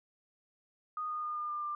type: tone with pitch steps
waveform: sine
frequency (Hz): 1236 / 1226.8 / 1217.6 / 1208.5 / 1199.4 / 1190.5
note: D#6 / D#6 / D#6 / D6 / D6 / D6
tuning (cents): -12 / -25 / -38 / +49 / +36 / +23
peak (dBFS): -34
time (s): 0.97-1.75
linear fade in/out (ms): 2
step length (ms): 130
effects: none